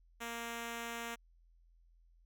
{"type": "tone", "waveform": "5% pulse", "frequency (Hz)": 233.1, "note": "A#3", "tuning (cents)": 0, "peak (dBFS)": -29, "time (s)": [0.2, 1.16], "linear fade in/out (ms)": 20, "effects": ["added 42 Hz sine -63 dBFS peak until 2.25 s"]}